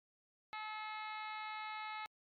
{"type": "harmonic tone", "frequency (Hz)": 430.7, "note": "A4", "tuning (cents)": -37, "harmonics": [2, 3, 4, 5, 6, 7, 8, 9, 10], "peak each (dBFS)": [-46, -48, -55, -49, -55, -63, -62, -56, -62], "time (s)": [0.53, 2.06], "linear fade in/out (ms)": 0, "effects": ["AAC 64 kbps"]}